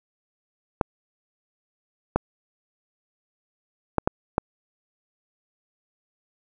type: clicks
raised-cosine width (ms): 1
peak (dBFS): -5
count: 5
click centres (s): 0.812 / 2.16 / 3.983 / 4.075 / 4.381
effects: none